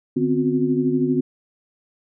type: tone cluster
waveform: sine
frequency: 149.8 / 253.2 / 265.8 / 362.8 Hz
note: D3 / B3 / C4 / F#4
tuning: +35 / +43 / +27 / -34 cents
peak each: -27 / -20 / -23 / -23 dBFS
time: 0.16-1.21 s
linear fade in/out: 10 ms
effects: none